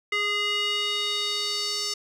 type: tone with band-pass filter sweep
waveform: square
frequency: 412.6 Hz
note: G#4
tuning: 11 cents flat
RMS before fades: -27 dBFS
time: 0.12-1.94 s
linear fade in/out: 5 ms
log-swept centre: 2300 to 5300 Hz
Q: 3.2
effects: none